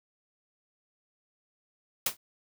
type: noise with exponential decay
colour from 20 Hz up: white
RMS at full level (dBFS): -22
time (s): 2.06-2.17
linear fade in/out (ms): 5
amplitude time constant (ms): 22
effects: none

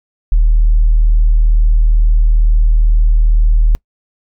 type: tone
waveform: sine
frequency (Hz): 38.89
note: D#1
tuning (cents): 0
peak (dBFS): -5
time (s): 0.32-3.75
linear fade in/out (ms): 0
effects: noise-tail reverb RT60 0.1 s tail -26 dB re dry + tanh soft clip ceiling -2 dBFS

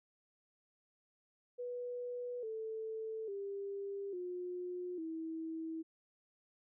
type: tone with pitch steps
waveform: sine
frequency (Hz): 490 / 441.6 / 398 / 358.7 / 323.3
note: B4 / A4 / G4 / F4 / E4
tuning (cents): -14 / +6 / +26 / +46 / -34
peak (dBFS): -39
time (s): 1.58-5.83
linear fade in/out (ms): 20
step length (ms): 850
effects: none

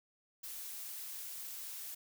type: noise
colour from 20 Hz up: blue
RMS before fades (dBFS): -45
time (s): 0.43-1.95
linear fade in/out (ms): 10
effects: none

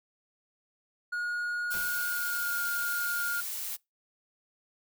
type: tone with pitch glide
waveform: triangle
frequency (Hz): 1441 to 1420.3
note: F#6 to F6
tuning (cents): -46 to +29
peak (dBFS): -28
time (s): 1.12-3.41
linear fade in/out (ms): 10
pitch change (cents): -25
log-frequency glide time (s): 1.98-2.51
type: noise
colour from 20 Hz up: blue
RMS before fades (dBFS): -36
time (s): 1.7-3.77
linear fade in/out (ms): 20
type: noise with exponential decay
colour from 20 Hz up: pink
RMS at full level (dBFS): -43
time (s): 1.74-2.16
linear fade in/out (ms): 0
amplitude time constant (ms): 90
effects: noise-tail reverb RT60 0.2 s tail -24 dB re dry

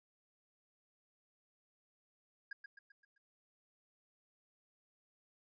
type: tone with echo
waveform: triangle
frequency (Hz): 1627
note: G#6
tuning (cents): -36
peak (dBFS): -40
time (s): 2.51-2.53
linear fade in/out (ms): 5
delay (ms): 130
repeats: 5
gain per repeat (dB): -6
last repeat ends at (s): 3.18
effects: resampled to 16000 Hz

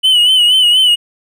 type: tone with vibrato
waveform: triangle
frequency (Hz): 2976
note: F#7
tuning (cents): +9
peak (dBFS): -5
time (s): 0.03-0.96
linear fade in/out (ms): 20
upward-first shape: sine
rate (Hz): 4.2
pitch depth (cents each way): 64
effects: none

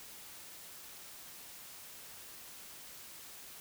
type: silence
effects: white hiss -51 dBFS RMS until 3.6 s

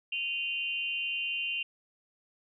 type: tone with amplitude modulation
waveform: sine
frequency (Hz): 2778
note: F7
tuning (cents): -10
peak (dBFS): -26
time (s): 0.12-1.63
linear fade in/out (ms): 5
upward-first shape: sine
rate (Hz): 289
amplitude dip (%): 95
effects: none

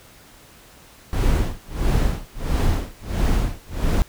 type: noise with tremolo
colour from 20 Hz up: brown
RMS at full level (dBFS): -17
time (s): 1.13-4.02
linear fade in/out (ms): 0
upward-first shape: sine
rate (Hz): 1.5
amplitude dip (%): 100
effects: pink hiss -48 dBFS RMS until 4.08 s

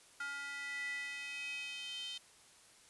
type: tone with high-pass filter sweep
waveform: square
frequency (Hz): 281.9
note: C#4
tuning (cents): +29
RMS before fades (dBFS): -43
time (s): 0.2-2.18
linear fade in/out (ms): 5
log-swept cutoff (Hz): 1500 to 3300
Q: 7.4
effects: white hiss -62 dBFS RMS until 2.89 s + resampled to 24000 Hz

